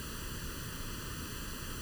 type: noise with comb filter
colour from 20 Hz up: pink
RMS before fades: -41 dBFS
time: 0-1.81 s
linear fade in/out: 0 ms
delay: 0.67 ms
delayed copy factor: +0.95
effects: none